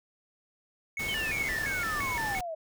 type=tone with vibrato; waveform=triangle; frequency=1975.5 Hz; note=B6; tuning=in tune; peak=-30 dBFS; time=0.97-2.39 s; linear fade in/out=2 ms; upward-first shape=square; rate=2.9 Hz; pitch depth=190 cents each way
type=noise; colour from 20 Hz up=pink; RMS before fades=-38 dBFS; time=0.99-2.41 s; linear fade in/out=5 ms
type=exponential sweep; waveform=sine; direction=down; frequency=3190 to 622.3 Hz; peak=-33 dBFS; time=1.08-2.55 s; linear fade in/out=10 ms
effects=none